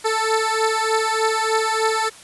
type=beating tone pair; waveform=15% pulse; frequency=440 / 443.3 Hz; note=A4 / A4; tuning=0 / +13 cents; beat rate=3.3 Hz; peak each=-14 / -15 dBFS; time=0.04-2.1 s; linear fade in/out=20 ms; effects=white hiss -43 dBFS RMS until 2.23 s + resampled to 24000 Hz